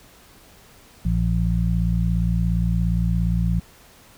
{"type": "harmonic tone", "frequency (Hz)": 57.2, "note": "A#1", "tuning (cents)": -32, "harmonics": [1, 2, 3], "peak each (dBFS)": [-21, -24, -22], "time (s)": [1.05, 3.6], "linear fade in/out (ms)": 5, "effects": ["pink hiss -50 dBFS RMS until 4.17 s"]}